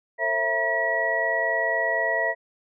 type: tone cluster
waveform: sine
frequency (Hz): 450.5 / 540 / 664 / 955 / 1926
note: A4 / C#5 / E5 / A#5 / B6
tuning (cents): +41 / -45 / +12 / +42 / -44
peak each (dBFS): -33 / -31 / -26 / -32 / -24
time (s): 0.18-2.35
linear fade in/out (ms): 50
effects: none